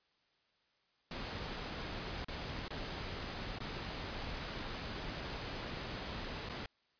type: noise with dropouts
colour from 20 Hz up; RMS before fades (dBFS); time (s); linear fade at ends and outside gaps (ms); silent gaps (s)
pink; -42; 1.11-6.66; 2; 2.246-2.283 / 2.682-2.705 / 3.587-3.603 / 6.49-6.495
effects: white hiss -75 dBFS RMS until 6.99 s + resampled to 11025 Hz